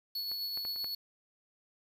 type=tone with tremolo; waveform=square; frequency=4400 Hz; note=C#8; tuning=14 cents flat; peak=-34 dBFS; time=0.15-0.95 s; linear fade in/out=5 ms; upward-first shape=sine; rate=7.8 Hz; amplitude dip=30%
type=clicks; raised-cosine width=0.5 ms; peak=-35 / -33 / -31 / -38 / -31 dBFS; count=5; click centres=0.316 / 0.574 / 0.651 / 0.761 / 0.844 s
effects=9-bit